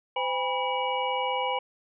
sine tone cluster, 513 / 808 / 977 / 2284 / 2904 Hz, C5 / G#5 / B5 / D7 / F#7, -34 / -48 / -19 / -49 / -33 cents, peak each -31 / -31 / -30 / -35 / -35 dBFS, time 0.16-1.59 s, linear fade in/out 5 ms, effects none

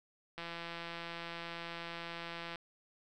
click train, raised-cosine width 0.3 ms, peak -27 dBFS, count 369, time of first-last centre 0.38-2.558 s, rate 169 Hz, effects none

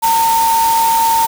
sine tone in noise, 911 Hz, A#5, 40 cents flat, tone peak -10 dBFS, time 0.02-1.27 s, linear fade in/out 20 ms, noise white, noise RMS -21 dBFS, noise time 0.02-1.27 s, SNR +8 dB, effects none

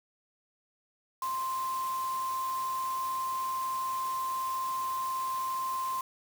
sine tone in noise, 1046.5 Hz, C6, in tune, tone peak -30 dBFS, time 1.22-6.01 s, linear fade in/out 2 ms, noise white, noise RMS -45 dBFS, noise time 1.22-6.01 s, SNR +12 dB, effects none

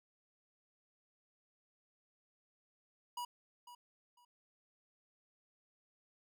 square tone with echo, 969 Hz, B5, 33 cents flat, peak -40 dBFS, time 3.17-3.25 s, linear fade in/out 5 ms, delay 500 ms, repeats 2, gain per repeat -13 dB, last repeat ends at 4.25 s, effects none

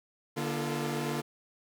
sawtooth tone cluster, 148.2 / 237.7 / 344.9 / 436.4 Hz, D3 / A#3 / F4 / A4, +16 / +34 / -22 / -14 cents, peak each -31 / -32 / -33 / -35 dBFS, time 0.36-1.22 s, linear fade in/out 20 ms, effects none

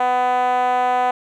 5% pulse tone with band-pass filter, 250 Hz, B3, 21 cents sharp, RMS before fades -18 dBFS, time 0-1.11 s, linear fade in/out 5 ms, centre 740 Hz, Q 3.8, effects none

